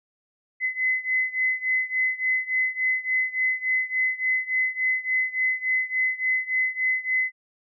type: beating tone pair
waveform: sine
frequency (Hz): 2031 / 2034.5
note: B6 / C7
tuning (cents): +48 / -49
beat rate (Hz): 3.5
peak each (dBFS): -24 / -26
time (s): 0.6-7.32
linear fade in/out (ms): 50
effects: none